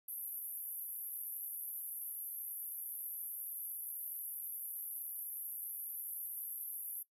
white band-pass noise, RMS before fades -44 dBFS, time 0.08-7.03 s, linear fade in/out 5 ms, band 11000 to 13000 Hz, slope 96 dB/octave, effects noise-tail reverb RT60 0.1 s tail -19 dB re dry

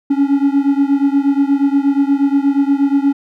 triangle beating tone pair, 276.3 / 284.7 Hz, C#4 / C#4, -6 / +46 cents, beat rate 8.4 Hz, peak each -11 / -13 dBFS, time 0.1-3.13 s, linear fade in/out 10 ms, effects none

